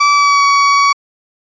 35% pulse tone with pitch glide, 1155 to 1129.3 Hz, D6 to C#6, -29 to +32 cents, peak -6 dBFS, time 0-0.93 s, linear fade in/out 10 ms, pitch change -39 cents, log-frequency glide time 0.13-0.44 s, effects resampled to 16000 Hz

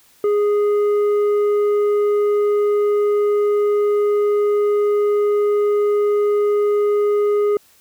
sine tone with tanh clipping, 413.6 Hz, G#4, 7 cents flat, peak -15 dBFS, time 0.24-7.57 s, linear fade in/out 2 ms, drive 6 dB, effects white hiss -53 dBFS RMS until 7.8 s

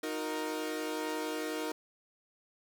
sawtooth tone cluster, 311.4 / 362.4 / 466.4 Hz, D#4 / F#4 / A#4, +2 / -36 / +1 cents, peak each -33 / -38 / -34 dBFS, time 0.03-1.72 s, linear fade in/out 5 ms, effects 11-bit

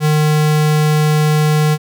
square tone, 152.4 Hz, D#3, 36 cents flat, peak -11 dBFS, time 0-1.78 s, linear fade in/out 50 ms, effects none

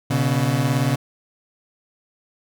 30% pulse beating tone pair, 123 / 141 Hz, B2 / C#3, -7 / +30 cents, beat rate 18 Hz, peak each -18 / -18 dBFS, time 0.1-0.96 s, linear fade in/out 10 ms, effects none

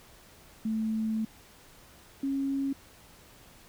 sine tone pair in turn, 220 / 273.9 Hz, A3 / C#4, 0 / -21 cents, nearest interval major third, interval 379 cents, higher second, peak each -27 dBFS, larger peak neither, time 0.65-1.25 / 2.23-2.73 s, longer first, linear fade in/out 5 ms, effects pink hiss -55 dBFS RMS until 3.68 s

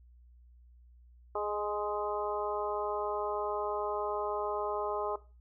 harmonic tone with a mistuned harmonic, 208.4 Hz, G#3, 6 cents sharp, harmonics 2 / 3 / 4 / 5 / 6, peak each -35 / -37 / -38 / -39 / -40 dBFS, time 1.35-5.16 s, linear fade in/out 5 ms, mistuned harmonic 3, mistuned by -18 cents, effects noise-tail reverb RT60 0.3 s tail -17 dB re dry + added 60 Hz sine -55 dBFS peak until 5.4 s

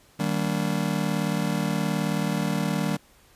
square chord, Eb major seventh, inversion none, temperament just, 155.56 / 194.45 / 233.3 / 291.7 Hz, Eb3 / G3 / Bb3 / D4, 0 / -14 / +2 / -12 cents, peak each -29 / -28 / -32 / -33 dBFS, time 0.19-2.97 s, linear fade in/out 10 ms, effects pink hiss -57 dBFS RMS until 3.35 s + resampled to 32000 Hz

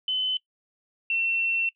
sine tone pair in turn, 3035 / 2705 Hz, F#7 / E7, +43 / +44 cents, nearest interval major second, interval 199 cents, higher first, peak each -23 dBFS, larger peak neither, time 0.08-0.37 / 1.1-1.69 s, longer second, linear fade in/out 2 ms, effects noise-tail reverb RT60 0.1 s tail -20 dB re dry

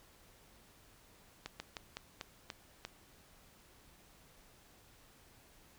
slowing click train, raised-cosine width 0.2 ms, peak -24 dBFS, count 7, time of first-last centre 1.46-2.85 s, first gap 140 ms, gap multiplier 1.2, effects pink hiss -63 dBFS RMS until 5.78 s

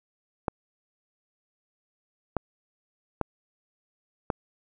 clicks, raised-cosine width 1 ms, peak -11 dBFS, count 4, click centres 0.482 / 2.367 / 3.213 / 4.302 s, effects none

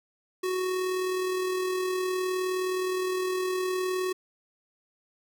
square tone with amplitude modulation, 370 Hz, F#4, in tune, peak -26 dBFS, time 0.43-4.13 s, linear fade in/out 10 ms, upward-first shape sine, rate 39.4 Hz, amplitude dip 30%, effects none

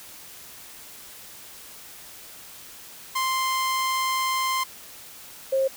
sawtooth / sine tone pair in turn, 1046.5 / 534.9 Hz, C6 / C5, 0 / +38 cents, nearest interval octave, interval 1162 cents, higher first, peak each -19 dBFS, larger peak neither, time 3.15-4.64 / 5.52-5.68 s, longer first, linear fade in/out 10 ms, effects white hiss -44 dBFS RMS until 5.76 s

